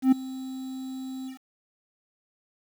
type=tone with ADSR envelope; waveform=triangle; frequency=261.8 Hz; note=C4; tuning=1 cent sharp; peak=-11 dBFS; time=0.02-1.39 s; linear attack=100 ms; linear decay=9 ms; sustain=-20 dB; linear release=120 ms; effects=8-bit